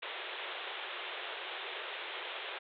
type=band-pass noise; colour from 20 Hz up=white; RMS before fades=-42 dBFS; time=0.02-2.59 s; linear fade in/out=10 ms; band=350 to 3700 Hz; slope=96 dB/octave; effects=none